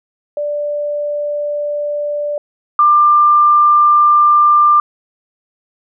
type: tone pair in turn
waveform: sine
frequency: 587.3 / 1191.3 Hz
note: D5 / D6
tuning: 0 / +24 cents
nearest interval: octave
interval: 1224 cents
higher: second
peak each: -16 / -6 dBFS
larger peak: second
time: 0.37-2.38 / 2.79-4.8 s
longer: neither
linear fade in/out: 2 ms
effects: none